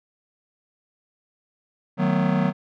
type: chord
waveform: square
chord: B dominant seventh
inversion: first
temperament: just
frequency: 154.34 / 185.21 / 222.2 / 246.9 Hz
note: D#3 / F#3 / A3 / B3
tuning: -14 / +2 / +17 / 0 cents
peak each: -26 / -22 / -28 / -27 dBFS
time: 1.97-2.53 s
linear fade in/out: 50 ms
effects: low-pass 2000 Hz 12 dB/octave